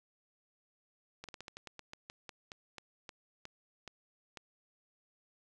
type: slowing click train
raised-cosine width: 0.2 ms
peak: -28 dBFS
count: 17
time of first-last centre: 1.24-4.372 s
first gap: 47 ms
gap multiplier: 1.17
effects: none